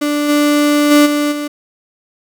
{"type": "tone with level steps", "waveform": "35% pulse", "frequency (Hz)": 293.7, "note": "D4", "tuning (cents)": 0, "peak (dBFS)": [-12, -8, -4, -11, -17], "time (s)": [0.01, 1.48], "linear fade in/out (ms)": 10, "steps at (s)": [0.28, 0.9, 1.05, 1.31], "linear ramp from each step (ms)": 20, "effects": []}